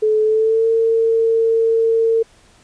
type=tone with pitch glide; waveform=sine; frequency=431.4 to 453.1 Hz; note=A4 to A#4; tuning=-34 to -49 cents; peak=-12 dBFS; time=0.02-2.23 s; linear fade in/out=10 ms; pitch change=+85 cents; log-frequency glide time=0.23-0.67 s; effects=pink hiss -51 dBFS RMS until 2.63 s + resampled to 22050 Hz